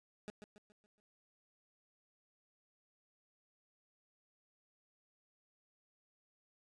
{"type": "tone with echo", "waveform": "20% pulse", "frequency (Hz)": 209.1, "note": "G#3", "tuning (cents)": 12, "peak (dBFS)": -39, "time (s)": [0.28, 0.3], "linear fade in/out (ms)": 0, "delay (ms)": 140, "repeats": 5, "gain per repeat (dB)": -7, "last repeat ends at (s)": 1, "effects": ["resampled to 22050 Hz"]}